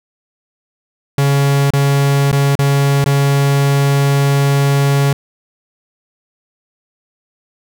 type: tone with dropouts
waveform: 45% pulse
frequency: 140 Hz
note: C#3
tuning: 18 cents sharp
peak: -10 dBFS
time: 1.18-5.13 s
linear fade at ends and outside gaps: 2 ms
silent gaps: 1.705-1.735 / 2.316-2.327 / 2.554-2.59 / 3.042-3.06 s
effects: none